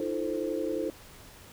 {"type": "chord", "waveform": "sine", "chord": "F dominant seventh", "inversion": "third", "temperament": "equal with one note detuned", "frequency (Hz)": [311.1, 342.2, 440, 523.3], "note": ["Eb4", "F4", "A4", "C5"], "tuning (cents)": [0, -35, 0, 0], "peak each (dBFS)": -34, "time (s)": [0, 0.9], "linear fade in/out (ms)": 2, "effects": ["pink hiss -51 dBFS RMS until 1.52 s"]}